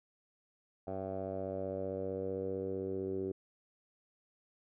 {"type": "tone with low-pass filter sweep", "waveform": "10% pulse", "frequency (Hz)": 95.5, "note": "G2", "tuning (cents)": -45, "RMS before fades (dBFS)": -38, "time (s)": [0.87, 3.32], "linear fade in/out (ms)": 5, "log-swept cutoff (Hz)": [720, 380], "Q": 4.6, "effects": []}